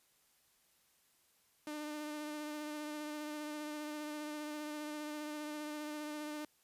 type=tone with vibrato; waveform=sawtooth; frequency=300.5 Hz; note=D4; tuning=40 cents sharp; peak=-37 dBFS; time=1.67-6.45 s; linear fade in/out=2 ms; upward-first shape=sine; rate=15 Hz; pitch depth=19 cents each way; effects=white hiss -72 dBFS RMS until 6.63 s + resampled to 32000 Hz